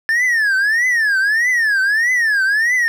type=tone with vibrato; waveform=triangle; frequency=1760 Hz; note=A6; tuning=in tune; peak=-11 dBFS; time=0.09-2.88 s; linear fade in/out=0 ms; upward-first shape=triangle; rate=1.6 Hz; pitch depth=260 cents each way; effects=none